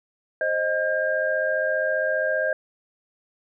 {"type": "tone cluster", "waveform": "sine", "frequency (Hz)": [528, 623, 1605], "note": ["C5", "D#5", "G6"], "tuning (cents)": [16, 2, 40], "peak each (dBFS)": [-27, -24, -25], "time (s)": [0.41, 2.53], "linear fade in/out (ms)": 2, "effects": []}